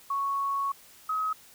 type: tone pair in turn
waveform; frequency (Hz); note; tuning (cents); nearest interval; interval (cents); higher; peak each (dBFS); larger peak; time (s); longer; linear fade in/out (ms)
sine; 1108.7 / 1272; C#6 / D#6; 0 / +38; major second; 238; second; -26; neither; 0.1-0.72 / 1.09-1.33; first; 5
effects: white hiss -54 dBFS RMS until 1.54 s